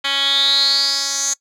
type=tone with band-pass filter sweep; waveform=10% pulse; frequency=277.2 Hz; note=C#4; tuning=in tune; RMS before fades=-17 dBFS; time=0.04-1.34 s; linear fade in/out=10 ms; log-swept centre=2900 to 6500 Hz; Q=9; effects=noise-tail reverb RT60 0.1 s tail -23 dB re dry